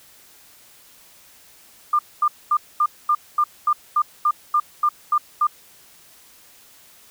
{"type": "tone bursts", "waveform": "sine", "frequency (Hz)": 1200, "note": "D6", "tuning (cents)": 37, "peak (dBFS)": -14, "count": 13, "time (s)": [1.93, 5.47], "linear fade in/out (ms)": 5, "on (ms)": 60, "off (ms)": 230, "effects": ["white hiss -50 dBFS RMS until 7.1 s"]}